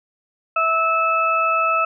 harmonic tone, 653 Hz, E5, 17 cents flat, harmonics 1 / 2 / 4, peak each -24 / -17 / -23 dBFS, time 0.56-1.85 s, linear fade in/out 5 ms, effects none

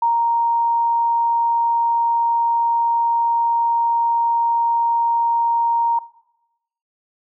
sine tone, 932.3 Hz, A#5, in tune, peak -14 dBFS, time 0.02-5.99 s, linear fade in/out 5 ms, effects noise-tail reverb RT60 0.9 s tail -19 dB re dry

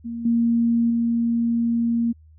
sine tone with level steps, 233.1 Hz, A#3, in tune, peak -27 / -16 / -18 dBFS, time 0.04-2.13 s, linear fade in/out 20 ms, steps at 0.25 / 0.9 s, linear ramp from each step 5 ms, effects added 78 Hz sine -47 dBFS peak until 2.38 s

